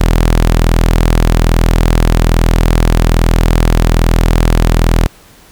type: tone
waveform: sawtooth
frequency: 41.2 Hz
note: E1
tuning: in tune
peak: -3 dBFS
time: 0-5.07 s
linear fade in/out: 10 ms
effects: pink hiss -42 dBFS RMS until 5.51 s